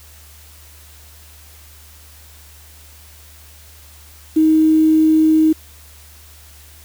sine tone with quantisation, 314.7 Hz, D#4, 20 cents sharp, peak -9 dBFS, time 4.36-5.53 s, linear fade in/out 10 ms, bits 6, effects added 75 Hz sine -43 dBFS peak until 6.84 s + white hiss -45 dBFS RMS until 6.84 s

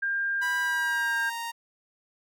sine tone, 1600 Hz, G6, 35 cents sharp, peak -25 dBFS, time 0.02-1.3 s, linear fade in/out 10 ms
sawtooth tone with pitch glide, 981 to 929.7 Hz, B5 to A#5, -12 to -5 cents, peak -28 dBFS, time 0.41-1.52 s, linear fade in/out 20 ms, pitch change -93 cents, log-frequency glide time 0.6-1.2 s
effects none

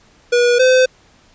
square tone pair in turn, 483.4 / 512.9 Hz, B4 / C5, -37 / -35 cents, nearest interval minor second, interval 102 cents, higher second, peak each -11 / -9 dBFS, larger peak second, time 0.32-0.59 / 0.59-0.86 s, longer neither, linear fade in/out 10 ms, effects pink hiss -51 dBFS RMS until 1.34 s + resampled to 16000 Hz

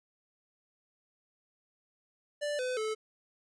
square tone with pitch steps, 587.3 / 505.4 / 434.9 Hz, D5 / B4 / A4, 0 / +40 / -20 cents, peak -32 dBFS, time 2.41-2.95 s, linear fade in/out 20 ms, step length 180 ms, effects resampled to 22050 Hz

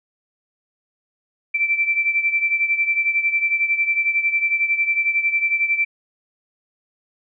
sine beating tone pair, 2335 / 2346 Hz, D7 / D7, -11 / -2 cents, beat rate 11 Hz, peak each -18 / -23 dBFS, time 1.54-5.85 s, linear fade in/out 10 ms, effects none

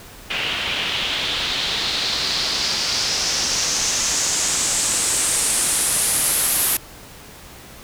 white noise with low-pass filter sweep, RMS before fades -21 dBFS, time 0.3-6.77 s, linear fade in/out 5 ms, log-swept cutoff 2800 to 12000 Hz, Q 3.2, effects pink hiss -41 dBFS RMS until 7.83 s

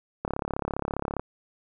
click train, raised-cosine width 1 ms, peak -14 dBFS, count 34, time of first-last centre 0.25-1.196 s, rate 34.9 Hz, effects none

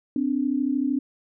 sine tone pair together, 256.9 / 290 Hz, C4 / D4, -32 / -22 cents, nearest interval major second, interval 210 cents, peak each -24 dBFS, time 0.16-0.99 s, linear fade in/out 2 ms, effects none

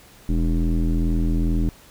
square tone with low-pass filter, 41.2 Hz, E1, in tune, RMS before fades -20 dBFS, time 0.29-1.69 s, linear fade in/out 0 ms, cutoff 270 Hz, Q 3.5, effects pink hiss -49 dBFS RMS until 1.9 s

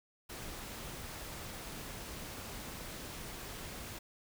pink noise, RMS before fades -45 dBFS, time 0.29-3.99 s, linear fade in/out 10 ms, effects none

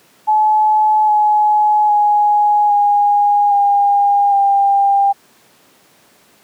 sine tone with pitch steps, 857 / 844.7 / 832.6 / 820.7 / 808.9 / 797.3 Hz, A5 / G#5 / G#5 / G#5 / G#5 / G5, -46 / +29 / +4 / -21 / -46 / +29 cents, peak -9 dBFS, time 0.27-5.13 s, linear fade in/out 20 ms, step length 810 ms, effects pink hiss -50 dBFS RMS until 6.43 s + high-pass 200 Hz 12 dB/octave

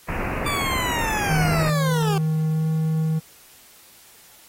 pink low-pass noise, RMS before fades -27 dBFS, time 0.08-1.7 s, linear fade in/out 10 ms, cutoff 2700 Hz, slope 96 dB/octave
20% pulse linear sweep, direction down, 1174.7 to 381 Hz, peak -19 dBFS, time 0.46-2.18 s, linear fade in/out 2 ms
triangle tone with pitch glide, 157.1 to 158.56 Hz, D#3 to D#3, +17 to +33 cents, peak -17 dBFS, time 1.29-3.2 s, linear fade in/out 20 ms, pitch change +16 cents, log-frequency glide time 2.5-2.68 s
effects white hiss -50 dBFS RMS until 4.48 s + AAC 48 kbps

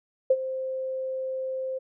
sine tone with ADSR envelope, 523.3 Hz, C5, in tune, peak -14 dBFS, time 0.3-1.79 s, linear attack 7 ms, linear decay 48 ms, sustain -14 dB, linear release 16 ms, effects none

